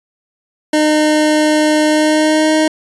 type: tone with pitch glide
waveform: 25% pulse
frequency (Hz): 305.5 to 311.7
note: D#4 to D#4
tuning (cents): -32 to +3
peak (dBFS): -6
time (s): 0.73-2.68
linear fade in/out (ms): 5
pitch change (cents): +35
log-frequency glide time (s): 1.86-2.53
effects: resampled to 24000 Hz